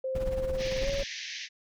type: tone with pitch glide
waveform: sine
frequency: 524 to 555.2 Hz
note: C5 to C#5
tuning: +2 to +3 cents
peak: -29 dBFS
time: 0.04-1.03 s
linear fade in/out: 5 ms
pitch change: +101 cents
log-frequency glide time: 0.8-0.88 s
type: noise with tremolo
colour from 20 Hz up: brown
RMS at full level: -31 dBFS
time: 0.15-1.04 s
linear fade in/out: 2 ms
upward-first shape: triangle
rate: 18 Hz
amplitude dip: 80%
type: band-pass noise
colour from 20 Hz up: pink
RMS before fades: -39 dBFS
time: 0.57-1.49 s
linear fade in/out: 50 ms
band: 1700 to 6300 Hz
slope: 96 dB/octave
effects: none